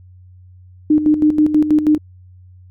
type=tone with tremolo; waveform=sine; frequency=303.9 Hz; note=D#4; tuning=41 cents flat; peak=-8 dBFS; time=0.9-1.98 s; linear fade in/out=5 ms; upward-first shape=square; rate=6.2 Hz; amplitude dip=65%; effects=added 91 Hz sine -40 dBFS peak until 2.7 s